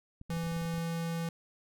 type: clicks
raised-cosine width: 5 ms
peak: -34 dBFS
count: 12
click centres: 0.214 / 0.297 / 0.336 / 0.368 / 0.437 / 0.468 / 0.52 / 0.565 / 0.617 / 0.652 / 0.74 / 0.781 s
type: tone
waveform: square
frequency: 166.7 Hz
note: E3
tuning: 20 cents sharp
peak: -33 dBFS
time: 0.3-1.29 s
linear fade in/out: 2 ms
effects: none